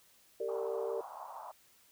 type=chord; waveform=sine; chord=G minor; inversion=none; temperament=equal with one note detuned; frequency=392 / 457.6 / 587.3 Hz; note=G4 / Bb4 / D5; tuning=0 / -32 / 0 cents; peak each=-39 / -36 / -40 dBFS; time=0.4-1.01 s; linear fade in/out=5 ms
type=band-pass noise; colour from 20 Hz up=white; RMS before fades=-47 dBFS; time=0.48-1.52 s; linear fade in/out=10 ms; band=640 to 1100 Hz; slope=48 dB/octave
effects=white hiss -65 dBFS RMS until 1.91 s